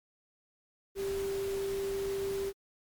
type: tone in noise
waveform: sine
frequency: 392.5 Hz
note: G4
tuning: 2 cents sharp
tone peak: -31 dBFS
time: 0.95-2.53 s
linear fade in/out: 50 ms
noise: pink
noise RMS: -44 dBFS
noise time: 0.95-2.53 s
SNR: +10 dB
effects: MP3 96 kbps